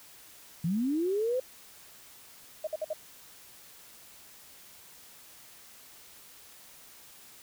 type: linear sweep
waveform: sine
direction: up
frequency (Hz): 155.56 to 523.3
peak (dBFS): -26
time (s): 0.64-1.4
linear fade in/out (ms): 5
type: tone bursts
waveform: sine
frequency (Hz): 622.3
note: D#5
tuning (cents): 0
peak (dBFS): -29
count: 4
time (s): 2.64-2.933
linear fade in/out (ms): 5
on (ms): 32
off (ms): 55
effects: white hiss -53 dBFS RMS until 7.42 s